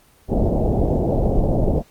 pink low-pass noise, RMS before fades -18 dBFS, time 0.28-1.83 s, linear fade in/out 50 ms, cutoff 740 Hz, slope 48 dB/octave, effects pink hiss -54 dBFS RMS until 1.9 s + Opus 24 kbps

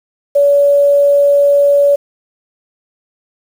sine tone with quantisation, 569 Hz, C#5, 45 cents sharp, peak -6 dBFS, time 0.35-1.96 s, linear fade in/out 10 ms, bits 6, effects none

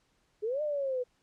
sine linear two-way sweep, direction up then down, 404.3 to 612 to 489.1 Hz, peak -29 dBFS, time 0.42-1.04 s, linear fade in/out 20 ms, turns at 0.62 s, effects pink hiss -72 dBFS RMS until 1.22 s + low-pass 8000 Hz 12 dB/octave

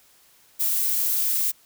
violet noise, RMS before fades -23 dBFS, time 0.59-1.52 s, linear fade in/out 20 ms, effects white hiss -57 dBFS RMS until 1.65 s

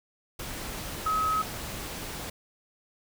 sine tone in noise, 1277 Hz, D#6, 45 cents sharp, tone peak -24 dBFS, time 1.06-1.42 s, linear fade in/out 5 ms, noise pink, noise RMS -37 dBFS, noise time 0.39-2.3 s, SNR +10 dB, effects none

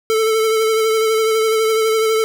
square tone with vibrato, 441.2 Hz, A4, 5 cents sharp, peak -14 dBFS, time 0.1-2.24 s, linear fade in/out 0 ms, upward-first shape sine, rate 12 Hz, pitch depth 25 cents each way, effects none

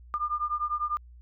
sine beating tone pair, 1200 / 1210 Hz, D6 / D#6, +37 / -49 cents, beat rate 10 Hz, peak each -30 / -30 dBFS, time 0.14-0.97 s, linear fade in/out 0 ms, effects added 60 Hz sine -47 dBFS peak until 1.21 s

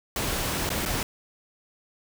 pink noise with dropouts, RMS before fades -28 dBFS, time 0.16-1.03 s, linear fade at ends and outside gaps 2 ms, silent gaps 0.692-0.702 / 0.853-0.859 s, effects none

